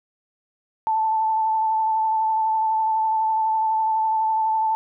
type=tone with vibrato; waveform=sine; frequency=880 Hz; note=A5; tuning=in tune; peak=-18 dBFS; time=0.87-4.75 s; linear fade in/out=0 ms; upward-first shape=sine; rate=12 Hz; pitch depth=18 cents each way; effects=none